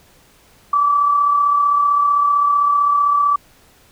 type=tone with amplitude modulation; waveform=sine; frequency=1156 Hz; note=D6; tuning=28 cents flat; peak=-10 dBFS; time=0.73-3.36 s; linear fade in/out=5 ms; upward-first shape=sine; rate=35.6 Hz; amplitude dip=40%; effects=pink hiss -51 dBFS RMS until 3.91 s